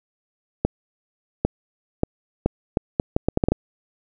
accelerating click train, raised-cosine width 2 ms, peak -4 dBFS, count 12, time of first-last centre 0.65-3.52 s, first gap 800 ms, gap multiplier 0.73, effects none

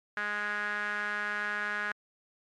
sawtooth tone with band-pass filter, 207.7 Hz, G#3, in tune, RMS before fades -33 dBFS, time 0.17-1.92 s, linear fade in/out 2 ms, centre 1600 Hz, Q 6, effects MP3 48 kbps

